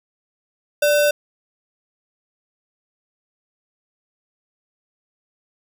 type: tone with sample-and-hold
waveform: sine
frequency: 587.3 Hz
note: D5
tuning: in tune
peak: -13 dBFS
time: 0.82-1.11 s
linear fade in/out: 5 ms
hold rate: 2100 Hz
effects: none